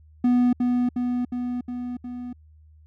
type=tone with echo; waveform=triangle; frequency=246.1 Hz; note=B3; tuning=6 cents flat; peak=-14 dBFS; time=0.24-0.53 s; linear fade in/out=5 ms; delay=360 ms; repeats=5; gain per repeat=-3 dB; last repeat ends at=2.33 s; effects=added 77 Hz sine -49 dBFS peak until 2.86 s